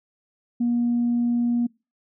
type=tone; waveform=sine; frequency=238.8 Hz; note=A#3; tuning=42 cents sharp; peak=-18 dBFS; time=0.6-1.67 s; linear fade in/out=10 ms; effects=noise-tail reverb RT60 0.3 s tail -26 dB re dry + tanh soft clip ceiling -15 dBFS